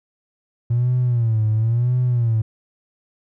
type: tone with vibrato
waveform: triangle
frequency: 116.54 Hz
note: A#2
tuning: in tune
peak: -12 dBFS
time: 0.7-2.42 s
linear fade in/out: 10 ms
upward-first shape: sine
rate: 0.97 Hz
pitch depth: 130 cents each way
effects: tanh soft clip ceiling -12 dBFS